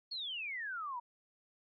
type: exponential sweep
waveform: sine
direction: down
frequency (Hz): 4435 to 930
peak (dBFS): -38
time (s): 0.11-1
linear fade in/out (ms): 10
effects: AAC 64 kbps